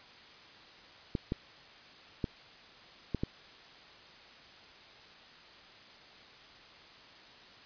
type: clicks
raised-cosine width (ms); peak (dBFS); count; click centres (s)
3; -18; 5; 1.152 / 1.321 / 2.242 / 3.147 / 3.235
effects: white hiss -54 dBFS RMS until 7.65 s + resampled to 11025 Hz